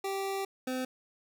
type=tone pair in turn; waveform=25% pulse; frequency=390.3 / 256.8 Hz; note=G4 / C4; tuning=-8 / -32 cents; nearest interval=perfect fifth; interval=724 cents; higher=first; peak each=-28 dBFS; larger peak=neither; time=0.04-0.45 / 0.67-0.85 s; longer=first; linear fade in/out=5 ms; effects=none